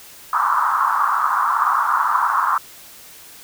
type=band-pass noise; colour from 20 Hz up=pink; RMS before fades=-18 dBFS; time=0.33-2.58 s; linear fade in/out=2 ms; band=1000 to 1300 Hz; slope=48 dB/octave; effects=white hiss -42 dBFS RMS until 3.43 s